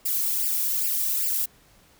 violet noise with flanger, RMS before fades -25 dBFS, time 0.05-1.46 s, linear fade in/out 10 ms, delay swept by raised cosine 0.39 to 1.79 ms, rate 2.5 Hz, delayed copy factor +1, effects pink hiss -57 dBFS RMS until 1.99 s

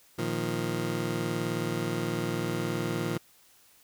20% pulse chord, Bb suspended fourth, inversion none, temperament just, 116.54 / 155.39 / 174.81 Hz, Bb2 / Eb3 / F3, 0 / -2 / +2 cents, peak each -29 dBFS, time 0.18-3.18 s, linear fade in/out 10 ms, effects white hiss -60 dBFS RMS until 3.83 s

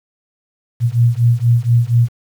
sine beating tone pair, 116.54 / 120.74 Hz, A#2 / B2, 0 / -39 cents, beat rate 4.2 Hz, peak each -13 dBFS, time 0.8-2.09 s, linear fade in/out 50 ms, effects 7-bit

